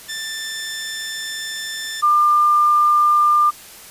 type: tone pair in turn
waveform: 15% pulse / sine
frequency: 1773 / 1198.5 Hz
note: A6 / D6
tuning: +13 / +35 cents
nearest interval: perfect fifth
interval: 678 cents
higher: first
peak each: -19 / -11 dBFS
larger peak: second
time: 0.08-2.02 / 2.02-3.51 s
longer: first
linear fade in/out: 20 ms
effects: white hiss -40 dBFS RMS until 3.9 s + resampled to 32000 Hz